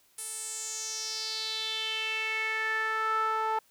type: tone with band-pass filter sweep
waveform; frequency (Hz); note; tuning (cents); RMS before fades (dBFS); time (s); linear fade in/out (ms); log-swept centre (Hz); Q
sawtooth; 440; A4; 0; -32; 0.18-3.59; 5; 9800 to 1000; 4.6
effects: white hiss -65 dBFS RMS until 3.7 s